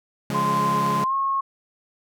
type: chord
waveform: sawtooth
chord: Db major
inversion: none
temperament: equal with one note detuned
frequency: 140.93 / 174.61 / 207.7 Hz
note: Db3 / F3 / Ab3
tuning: +29 / 0 / 0 cents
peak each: -25 / -26 / -24 dBFS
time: 0.3-1.04 s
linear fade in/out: 0 ms
type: tone with pitch glide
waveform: sine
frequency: 1037 to 1087.9 Hz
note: C6 to C#6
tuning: -16 to -33 cents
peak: -20 dBFS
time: 0.34-1.41 s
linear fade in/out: 10 ms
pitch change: +83 cents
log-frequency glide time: 1.04-1.14 s
effects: none